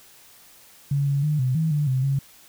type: tone with pitch steps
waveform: sine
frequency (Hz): 141.2 / 140.4 / 150.9 / 128.1 / 160.2 / 147.9 / 130.1 / 137.5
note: C#3 / C#3 / D3 / C3 / E3 / D3 / C3 / C#3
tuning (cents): +32 / +22 / +47 / -36 / -49 / +13 / -9 / -14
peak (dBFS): -19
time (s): 0.91-2.19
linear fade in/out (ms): 5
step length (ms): 160
effects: white hiss -51 dBFS RMS until 2.48 s